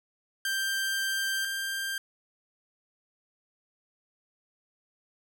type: tone pair in turn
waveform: sawtooth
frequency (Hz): 1576 / 1584.5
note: G6 / G6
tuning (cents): +9 / +18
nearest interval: unison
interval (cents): 9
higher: second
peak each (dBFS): -24 / -27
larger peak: first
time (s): 0.45-1.45 / 1.45-1.98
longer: first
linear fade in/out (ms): 2
effects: none

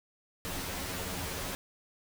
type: noise with comb filter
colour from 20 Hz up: pink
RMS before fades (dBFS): -37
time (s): 0.45-1.55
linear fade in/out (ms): 0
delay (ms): 11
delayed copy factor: +0.8
effects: none

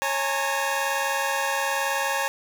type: tone cluster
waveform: 20% pulse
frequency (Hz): 549 / 834 / 913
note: C#5 / G#5 / A#5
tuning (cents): -17 / +7 / -36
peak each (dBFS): -23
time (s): 0.02-2.28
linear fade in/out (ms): 0
effects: none

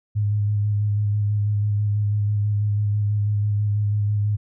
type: tone with vibrato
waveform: sine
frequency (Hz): 103.83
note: G#2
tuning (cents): 0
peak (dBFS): -18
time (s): 0.15-4.37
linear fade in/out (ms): 20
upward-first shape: square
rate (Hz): 6.1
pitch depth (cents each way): 17
effects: none

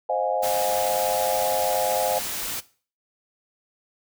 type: chord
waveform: sine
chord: F minor seventh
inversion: second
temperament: equal with one note detuned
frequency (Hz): 523.3 / 622.3 / 712.3 / 830.6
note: C5 / Eb5 / F5 / Ab5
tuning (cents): 0 / 0 / +34 / 0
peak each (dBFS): -27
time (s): 0.09-2.19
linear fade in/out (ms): 5
type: noise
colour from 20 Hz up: white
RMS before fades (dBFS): -30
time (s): 0.42-2.61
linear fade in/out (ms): 20
effects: noise-tail reverb RT60 0.4 s tail -18 dB re dry

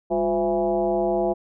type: tone with frequency modulation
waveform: sine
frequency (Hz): 513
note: C5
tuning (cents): -34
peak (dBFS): -19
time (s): 0.1-1.34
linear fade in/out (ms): 20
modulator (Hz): 156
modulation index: 1.7
effects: none

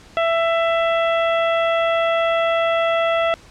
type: harmonic tone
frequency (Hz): 665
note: E5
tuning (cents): +15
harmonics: 1 / 2 / 3 / 4 / 5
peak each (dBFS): -17 / -23 / -27 / -29 / -31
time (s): 0.17-3.34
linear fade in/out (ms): 0
effects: pink hiss -46 dBFS RMS until 3.5 s + low-pass 7000 Hz 12 dB/octave

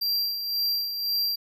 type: tone with tremolo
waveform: square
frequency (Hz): 4733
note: D8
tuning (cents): +13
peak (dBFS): -23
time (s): 0.01-1.36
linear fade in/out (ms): 10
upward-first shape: sine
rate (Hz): 1.9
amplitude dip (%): 55
effects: none

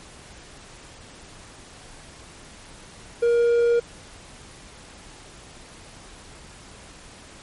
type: tone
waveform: triangle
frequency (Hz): 472.1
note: A#4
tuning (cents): +22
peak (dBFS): -14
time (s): 3.22-3.8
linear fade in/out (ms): 10
effects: pink hiss -45 dBFS RMS until 7.42 s + MP3 48 kbps

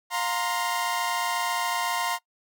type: chord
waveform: sawtooth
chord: F suspended fourth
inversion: none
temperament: equal with one note detuned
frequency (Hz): 707 / 932.3 / 1046.5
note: F5 / Bb5 / C6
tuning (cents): +21 / 0 / 0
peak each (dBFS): -28 / -25 / -26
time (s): 0.1-2.19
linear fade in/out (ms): 50
effects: noise-tail reverb RT60 0.1 s tail -21 dB re dry

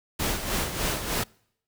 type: noise with tremolo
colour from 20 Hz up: pink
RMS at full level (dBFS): -26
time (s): 0.19-1.24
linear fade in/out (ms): 10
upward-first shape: sine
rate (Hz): 3.3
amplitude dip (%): 60
effects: noise-tail reverb RT60 0.7 s tail -26 dB re dry

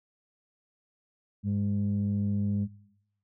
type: tone pair together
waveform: sine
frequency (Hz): 101.6 / 203.2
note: G#2 / G#3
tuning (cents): -38 / -38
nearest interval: octave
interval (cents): 1200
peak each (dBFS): -27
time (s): 1.43-2.68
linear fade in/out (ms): 50
effects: noise-tail reverb RT60 0.9 s tail -22 dB re dry + tanh soft clip ceiling -21 dBFS

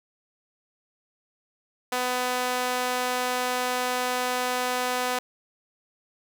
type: tone with high-pass filter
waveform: sawtooth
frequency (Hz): 250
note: B3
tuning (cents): +21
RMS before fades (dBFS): -27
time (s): 1.92-5.19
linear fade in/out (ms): 5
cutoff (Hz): 650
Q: 1
effects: none

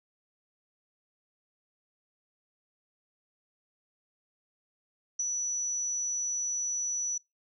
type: tone with ADSR envelope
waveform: sine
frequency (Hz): 5920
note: F#8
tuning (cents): 0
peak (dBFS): -26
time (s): 5.19-7.18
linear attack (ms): 7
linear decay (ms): 29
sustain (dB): -3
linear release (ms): 6
effects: noise-tail reverb RT60 0.2 s tail -24 dB re dry

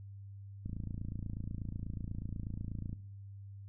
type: click train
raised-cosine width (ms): 5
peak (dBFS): -28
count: 65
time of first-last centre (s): 0.66-2.93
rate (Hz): 28.2
effects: noise-tail reverb RT60 0.7 s tail -18 dB re dry + added 99 Hz sine -46 dBFS peak until 3.68 s

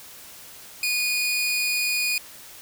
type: tone pair together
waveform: sawtooth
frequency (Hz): 2462 / 4387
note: D#7 / C#8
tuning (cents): -19 / -19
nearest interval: minor seventh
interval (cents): 1000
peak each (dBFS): -19 / -29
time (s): 0.83-2.18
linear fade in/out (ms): 2
effects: white hiss -44 dBFS RMS until 2.61 s

